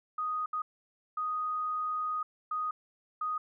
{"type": "tone bursts at uneven times", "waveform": "sine", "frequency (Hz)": 1244.5, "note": "D#6", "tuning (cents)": 0, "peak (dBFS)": -30, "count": 5, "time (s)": [[0.18, 0.46], [0.53, 0.62], [1.17, 2.23], [2.51, 2.71], [3.21, 3.38]], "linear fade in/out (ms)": 5, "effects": []}